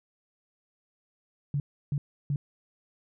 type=tone bursts; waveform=sine; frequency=142.7 Hz; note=D3; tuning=49 cents flat; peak=-25 dBFS; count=3; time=1.54-2.36 s; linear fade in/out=2 ms; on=60 ms; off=320 ms; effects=none